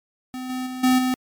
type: tone with level steps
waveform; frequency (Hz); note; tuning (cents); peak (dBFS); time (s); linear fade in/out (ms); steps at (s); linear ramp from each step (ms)
square; 255.4; C4; -42; -30 / -26 / -30 / -15 / -20; 0.34-1.14; 0; 0.49 / 0.66 / 0.83 / 0.98; 10
effects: MP3 96 kbps